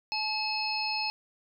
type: harmonic tone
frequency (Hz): 860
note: A5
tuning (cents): -40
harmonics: 1 / 3 / 5 / 6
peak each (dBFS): -34 / -34 / -34 / -34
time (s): 0.12-1.1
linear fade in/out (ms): 0
effects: none